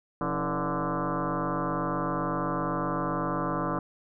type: tone with frequency modulation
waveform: sine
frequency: 426.1 Hz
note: G#4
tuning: 44 cents sharp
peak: -26 dBFS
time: 0.21-3.79 s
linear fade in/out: 2 ms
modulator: 150 Hz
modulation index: 5.9
effects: none